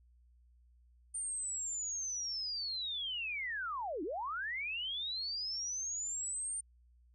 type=linear two-way sweep; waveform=sine; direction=down then up; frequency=8970 to 281.9 to 8970 Hz; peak=-36 dBFS; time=1.14-6.61 s; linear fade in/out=10 ms; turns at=4.03 s; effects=added 60 Hz sine -62 dBFS peak until 7.14 s